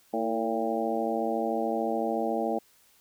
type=harmonic tone with a mistuned harmonic; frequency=113.7 Hz; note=A#2; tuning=43 cents flat; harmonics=2 / 3 / 4 / 5 / 6 / 7; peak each=-33 / -33 / -33 / -33 / -33 / -33 dBFS; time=0.13-2.59 s; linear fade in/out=10 ms; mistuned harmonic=3; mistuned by=-55 cents; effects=white hiss -62 dBFS RMS until 3 s